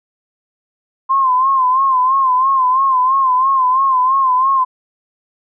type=tone with vibrato; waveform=sine; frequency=1046 Hz; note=C6; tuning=1 cent flat; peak=-10 dBFS; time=1.09-4.65 s; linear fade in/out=20 ms; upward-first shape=sine; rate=3 Hz; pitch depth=74 cents each way; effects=none